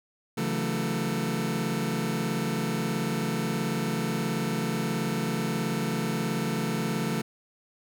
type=chord; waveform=sawtooth; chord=F# minor seventh; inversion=second; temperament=just; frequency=138.75 / 166.5 / 185 / 222 Hz; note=C#3 / E3 / F#3 / A3; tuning=+2 / +18 / 0 / +16 cents; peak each=-29 / -28 / -30 / -26 dBFS; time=0.37-7.22 s; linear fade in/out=10 ms; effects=none